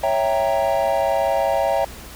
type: chord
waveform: triangle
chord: C# diminished seventh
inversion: none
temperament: equal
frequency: 554.4 / 659.3 / 784 / 932.3 Hz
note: C#5 / E5 / G5 / Bb5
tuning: 0 / 0 / 0 / 0 cents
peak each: -20 / -19 / -21 / -24 dBFS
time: 0.03-1.85 s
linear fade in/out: 5 ms
effects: added 60 Hz sine -43 dBFS peak until 2.15 s + pink hiss -39 dBFS RMS until 2.15 s